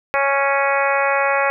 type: harmonic tone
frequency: 277.2 Hz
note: C#4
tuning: in tune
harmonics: 2 / 3 / 4 / 5 / 6 / 7 / 8 / 9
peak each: -20 / -22 / -23 / -24 / -25 / -25 / -26 / -27 dBFS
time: 0.14-1.5 s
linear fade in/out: 0 ms
effects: none